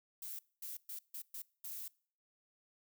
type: noise bursts at uneven times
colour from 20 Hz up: violet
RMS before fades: -45 dBFS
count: 6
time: 0.22-0.39 / 0.62-0.77 / 0.89-0.99 / 1.14-1.22 / 1.34-1.42 / 1.64-1.88 s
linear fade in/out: 5 ms
effects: noise-tail reverb RT60 0.5 s tail -24 dB re dry